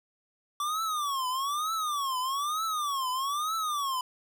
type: tone with vibrato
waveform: square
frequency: 1153 Hz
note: D6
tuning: 32 cents flat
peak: -29 dBFS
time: 0.6-4.01 s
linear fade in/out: 2 ms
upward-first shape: triangle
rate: 1.1 Hz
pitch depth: 250 cents each way
effects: none